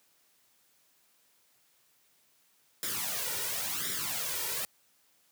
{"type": "noise with flanger", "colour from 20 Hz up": "white", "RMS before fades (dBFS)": -34, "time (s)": [2.83, 4.65], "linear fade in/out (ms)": 0, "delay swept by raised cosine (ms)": [0.55, 2.15], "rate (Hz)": 0.94, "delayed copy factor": 0.75, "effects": ["white hiss -68 dBFS RMS until 5.31 s", "high-pass 100 Hz 12 dB/octave"]}